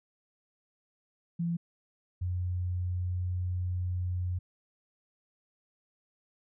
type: tone pair in turn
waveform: sine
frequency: 170 / 90.05 Hz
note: F3 / F#2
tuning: -46 / -46 cents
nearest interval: major seventh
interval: 1100 cents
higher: first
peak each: -28 / -29 dBFS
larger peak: first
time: 1.39-1.57 / 2.21-4.39 s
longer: second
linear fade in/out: 10 ms
effects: none